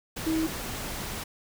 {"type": "tone in noise", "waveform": "sine", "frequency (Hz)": 320, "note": "D#4", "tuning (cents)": 49, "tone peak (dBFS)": -24, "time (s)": [0.26, 0.47], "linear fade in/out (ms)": 10, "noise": "pink", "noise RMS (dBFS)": -35, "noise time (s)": [0.16, 1.24], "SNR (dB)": 8, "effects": []}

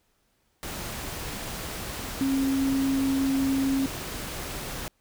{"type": "tone in noise", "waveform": "sine", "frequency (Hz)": 270, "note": "C#4", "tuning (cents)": -45, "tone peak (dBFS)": -22, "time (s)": [2.21, 3.86], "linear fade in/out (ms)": 0, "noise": "pink", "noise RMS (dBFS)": -35, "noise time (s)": [0.63, 4.88], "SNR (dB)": 10, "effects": ["pink hiss -70 dBFS RMS until 5 s"]}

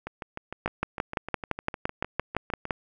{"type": "two click trains", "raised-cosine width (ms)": 0.5, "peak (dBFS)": [-10, -19], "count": [13, 18], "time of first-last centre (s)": [[0.66, 2.708], [0.07, 2.654]], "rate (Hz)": [5.86, 6.58], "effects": []}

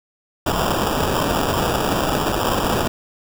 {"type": "noise with sample-and-hold", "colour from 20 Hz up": "white", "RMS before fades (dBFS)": -20, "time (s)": [0.46, 2.88], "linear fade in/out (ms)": 5, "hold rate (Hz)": 2100, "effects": []}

